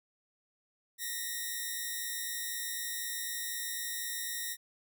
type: tone pair together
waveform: 5% pulse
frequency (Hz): 1852 / 1958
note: A#6 / B6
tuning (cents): -12 / -15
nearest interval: minor second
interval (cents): 97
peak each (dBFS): -26 / -30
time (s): 0.98-4.57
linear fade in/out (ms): 50
effects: none